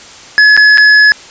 square tone with dropouts, 1700 Hz, G#6, 40 cents sharp, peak -3 dBFS, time 0.38-1.12 s, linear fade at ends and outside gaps 0 ms, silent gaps 0.566-0.575 / 0.774-0.781 s, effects white hiss -33 dBFS RMS until 1.3 s + resampled to 16000 Hz

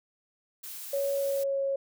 blue noise, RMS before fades -41 dBFS, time 0.63-1.44 s, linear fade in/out 10 ms
sine tone with pitch glide, 557 to 548.1 Hz, C#5 to C#5, +8 to -20 cents, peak -26 dBFS, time 0.93-1.76 s, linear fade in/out 5 ms, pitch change -28 cents, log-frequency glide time 1.13-1.63 s
effects none

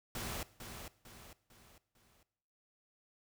pink noise with echo, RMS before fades -41 dBFS, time 0.15-0.43 s, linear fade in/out 2 ms, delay 450 ms, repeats 4, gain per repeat -7 dB, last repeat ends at 2.23 s, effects noise-tail reverb RT60 0.9 s tail -19 dB re dry

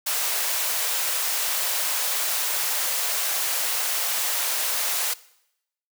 white high-pass noise, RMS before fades -25 dBFS, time 0.06-5.14 s, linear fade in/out 10 ms, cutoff 500 Hz, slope 24 dB/octave, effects noise-tail reverb RT60 0.8 s tail -20 dB re dry

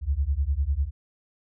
sine beating tone pair, 65.41 / 75.41 Hz, C2 / D2, 0 / +46 cents, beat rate 10 Hz, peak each -25 dBFS, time 0.01-0.91 s, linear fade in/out 50 ms, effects none

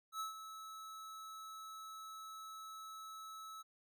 square tone with ADSR envelope, 1300 Hz, E6, 24 cents flat, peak -39 dBFS, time 0.12-3.63 s, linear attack 80 ms, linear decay 130 ms, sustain -10 dB, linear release 20 ms, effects none

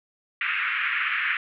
white band-pass noise, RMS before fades -26 dBFS, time 0.41-1.37 s, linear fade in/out 2 ms, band 1300 to 2600 Hz, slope 48 dB/octave, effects none

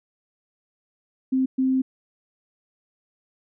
sine tone bursts at uneven times, 261.6 Hz, C4, in tune, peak -18 dBFS, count 2, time 1.32-1.46 / 1.58-1.82 s, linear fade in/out 10 ms, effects none

